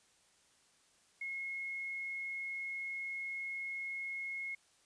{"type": "tone with quantisation", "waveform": "sine", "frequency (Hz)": 2166, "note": "C#7", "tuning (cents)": -41, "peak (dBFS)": -38, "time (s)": [1.21, 4.55], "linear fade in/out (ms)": 5, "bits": 11, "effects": ["white hiss -69 dBFS RMS until 4.85 s", "resampled to 22050 Hz"]}